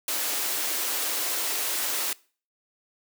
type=high-pass noise; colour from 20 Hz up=white; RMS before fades=-28 dBFS; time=0.08-2.13 s; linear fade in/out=2 ms; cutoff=270 Hz; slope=48 dB/octave; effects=noise-tail reverb RT60 0.4 s tail -22 dB re dry